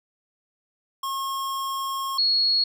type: tone pair in turn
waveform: square / sine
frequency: 1082 / 4328 Hz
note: C#6 / C#8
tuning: -42 / -42 cents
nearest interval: 2 octaves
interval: 2400 cents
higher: second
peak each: -27 / -18 dBFS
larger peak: second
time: 1.03-2.18 / 2.18-2.64 s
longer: first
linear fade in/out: 5 ms
effects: none